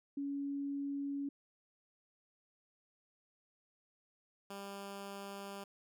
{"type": "tone pair in turn", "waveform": ["sine", "10% pulse"], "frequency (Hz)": [280.9, 198.63], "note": ["C#4", "G3"], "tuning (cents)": [23, 23], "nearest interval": "tritone", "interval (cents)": 600, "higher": "first", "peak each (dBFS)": [-36, -36], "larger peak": "neither", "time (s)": [[0.17, 1.29], [4.5, 5.64]], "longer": "second", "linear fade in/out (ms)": 5, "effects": []}